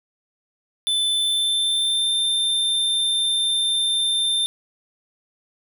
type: tone with pitch glide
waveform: square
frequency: 3520 to 3584 Hz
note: A7 to A7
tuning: 0 to +31 cents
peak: -19 dBFS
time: 0.87-4.46 s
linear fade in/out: 0 ms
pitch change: +31 cents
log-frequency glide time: 1.1-2.11 s
effects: none